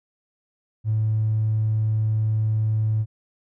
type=tone with tanh clipping; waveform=triangle; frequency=108.8 Hz; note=A2; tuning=19 cents flat; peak=-18 dBFS; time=0.84-3.06 s; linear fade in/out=50 ms; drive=1 dB; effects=none